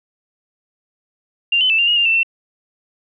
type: tone with pitch steps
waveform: sine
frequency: 2787 / 3034 / 2644 / 2788 / 2874 / 2797 / 2673 / 2696 Hz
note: F7 / F#7 / E7 / F7 / F7 / F7 / E7 / E7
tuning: -4 / +43 / +5 / -4 / +49 / +2 / +23 / +38 cents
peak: -12 dBFS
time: 1.52-2.232 s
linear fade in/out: 5 ms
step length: 89 ms
effects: none